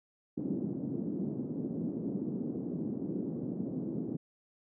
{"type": "band-pass noise", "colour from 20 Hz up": "white", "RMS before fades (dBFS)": -36, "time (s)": [0.37, 4.17], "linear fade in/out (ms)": 10, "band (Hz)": [160, 310], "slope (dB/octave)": 24, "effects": []}